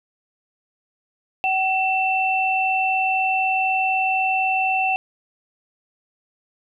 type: tone pair together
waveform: sine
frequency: 759.8 / 2678 Hz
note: F#5 / E7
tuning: +46 / +27 cents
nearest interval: octave + minor seventh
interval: 2181 cents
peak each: -20 / -21 dBFS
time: 1.44-4.96 s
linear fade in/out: 0 ms
effects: none